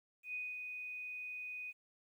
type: tone with ADSR envelope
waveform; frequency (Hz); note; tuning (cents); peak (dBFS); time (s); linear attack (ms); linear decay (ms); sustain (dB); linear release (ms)
sine; 2489; D#7; 0; -38; 0.23-1.73; 110; 220; -4; 34
effects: 12-bit